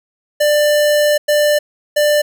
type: tone bursts at uneven times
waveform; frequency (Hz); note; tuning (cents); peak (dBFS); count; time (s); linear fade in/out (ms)
square; 593; D5; +17; -11; 3; 0.4-1.18 / 1.28-1.59 / 1.96-2.22; 10
effects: none